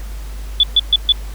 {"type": "tone bursts", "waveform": "sine", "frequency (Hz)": 3457, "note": "A7", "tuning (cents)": -31, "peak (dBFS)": -7, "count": 4, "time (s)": [0.6, 1.122], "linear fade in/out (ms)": 2, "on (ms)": 33, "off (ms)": 130, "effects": ["added 50 Hz sine -25 dBFS peak until 1.34 s", "pink hiss -40 dBFS RMS until 1.34 s"]}